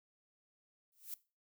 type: noise with exponential growth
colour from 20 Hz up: violet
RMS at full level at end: -40 dBFS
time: 0.92-1.14 s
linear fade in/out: 2 ms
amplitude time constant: 47 ms
effects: noise-tail reverb RT60 0.3 s tail -19 dB re dry